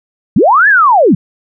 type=linear two-way sweep; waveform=sine; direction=up then down; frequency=138.59 to 1760 to 138.59 Hz; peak=-4 dBFS; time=0.36-1.15 s; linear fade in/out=5 ms; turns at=0.68 s; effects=none